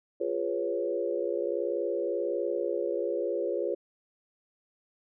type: chord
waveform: sine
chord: C# dominant seventh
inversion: first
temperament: equal with one note detuned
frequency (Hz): 349.2 / 410.5 / 493.9 / 554.4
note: E#4 / G#4 / B4 / C#5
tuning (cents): 0 / -20 / 0 / 0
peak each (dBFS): -33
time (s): 0.2-3.75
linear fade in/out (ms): 10
effects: none